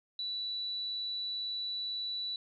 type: tone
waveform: sine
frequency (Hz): 3951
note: B7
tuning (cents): 0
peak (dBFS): -34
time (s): 0.19-2.36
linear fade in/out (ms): 2
effects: none